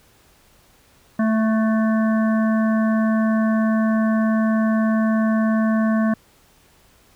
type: harmonic tone with a mistuned harmonic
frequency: 220.4 Hz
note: A3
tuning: 3 cents sharp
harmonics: 1 / 3 / 5 / 7 / 8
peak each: -16 / -26 / -30 / -33 / -34 dBFS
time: 1.19-6.14 s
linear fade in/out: 5 ms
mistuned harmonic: 7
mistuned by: -32 cents
effects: pink hiss -55 dBFS RMS until 7.15 s